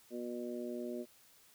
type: harmonic tone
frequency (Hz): 120.9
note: B2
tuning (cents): -36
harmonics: 2 / 3 / 4 / 5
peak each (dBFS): -42 / -42 / -49 / -46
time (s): 0.1-1.06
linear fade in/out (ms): 50
effects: white hiss -64 dBFS RMS until 1.54 s